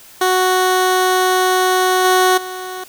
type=tone with level steps; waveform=15% pulse; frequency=370 Hz; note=F#4; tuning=in tune; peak=-6 / -4 / -19 dBFS; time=0.21-2.84 s; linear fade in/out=5 ms; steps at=2.04 / 2.37 s; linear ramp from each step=10 ms; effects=white hiss -42 dBFS RMS until 2.88 s